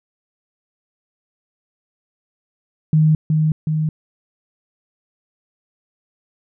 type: tone with echo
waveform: sine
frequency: 155.56 Hz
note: D#3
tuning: in tune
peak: -10 dBFS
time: 2.93-3.15 s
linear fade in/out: 2 ms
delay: 370 ms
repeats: 2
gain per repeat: -3 dB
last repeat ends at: 3.89 s
effects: none